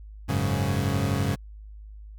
30% pulse chord, F# suspended second, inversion none, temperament equal with one note detuned, 92.02 / 103.83 / 138.59 Hz, F#2 / G#2 / C#3, -9 / 0 / 0 cents, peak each -25 dBFS, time 0.28-1.36 s, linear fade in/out 20 ms, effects added 52 Hz sine -40 dBFS peak until 2.18 s

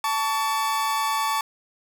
40% pulse tone pair together, 882 / 1132.2 Hz, A5 / C#6, +4 / +36 cents, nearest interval major third, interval 432 cents, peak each -24 dBFS, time 0.04-1.41 s, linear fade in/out 2 ms, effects none

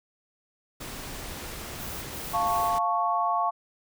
pink noise, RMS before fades -38 dBFS, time 0.8-2.79 s, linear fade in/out 10 ms
violet noise bursts, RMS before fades -40 dBFS, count 3, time 1.77-2.714 s, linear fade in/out 50 ms, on 280 ms, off 52 ms
sine chord, F augmented, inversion none, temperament equal, 698.5 / 880 / 1108.7 Hz, F5 / A5 / C#6, 0 / 0 / 0 cents, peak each -27 / -29 / -26 dBFS, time 2.33-3.51 s, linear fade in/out 20 ms
effects none

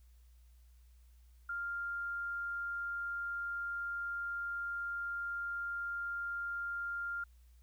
sine tone, 1398 Hz, F6, 1 cent sharp, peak -36 dBFS, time 1.49-7.24 s, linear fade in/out 5 ms, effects added 60 Hz sine -58 dBFS peak until 7.62 s + white hiss -75 dBFS RMS until 7.62 s

